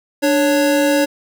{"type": "tone pair together", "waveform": "square", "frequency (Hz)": [294.5, 556], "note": ["D4", "C#5"], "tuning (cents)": [5, 5], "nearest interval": "major seventh", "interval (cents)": 1100, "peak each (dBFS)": -16, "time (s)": [0.22, 1.06], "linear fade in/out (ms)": 20, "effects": []}